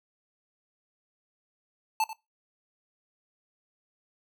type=tone with echo; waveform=square; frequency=880 Hz; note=A5; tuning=in tune; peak=-24 dBFS; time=2-2.04 s; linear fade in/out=2 ms; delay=91 ms; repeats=1; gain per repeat=-13 dB; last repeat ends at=2.131 s; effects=noise-tail reverb RT60 0.2 s tail -19 dB re dry